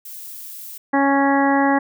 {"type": "noise", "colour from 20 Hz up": "violet", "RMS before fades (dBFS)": -35, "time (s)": [0.05, 0.78], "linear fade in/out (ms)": 5}
{"type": "harmonic tone", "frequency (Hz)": 277.2, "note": "C#4", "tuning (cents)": 0, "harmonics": [1, 2, 3, 4, 5, 6, 7], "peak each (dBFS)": [-17, -23, -19, -25, -33, -25, -26], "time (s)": [0.93, 1.79], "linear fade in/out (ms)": 10}
{"effects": []}